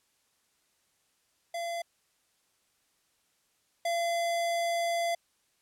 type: tone pair in turn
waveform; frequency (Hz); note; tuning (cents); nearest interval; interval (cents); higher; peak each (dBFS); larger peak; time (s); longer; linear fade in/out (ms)
square; 682 / 682; F5 / F5; -41 / -41; unison; 0; neither; -33 / -28; second; 1.54-1.82 / 3.85-5.15; second; 5
effects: white hiss -72 dBFS RMS until 5.61 s + low-pass 11000 Hz 12 dB/octave